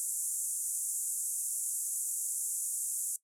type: band-pass noise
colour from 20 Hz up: white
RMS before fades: -35 dBFS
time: 0-3.16 s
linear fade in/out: 0 ms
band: 7100 to 11000 Hz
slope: 48 dB/octave
effects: noise-tail reverb RT60 0.1 s tail -18 dB re dry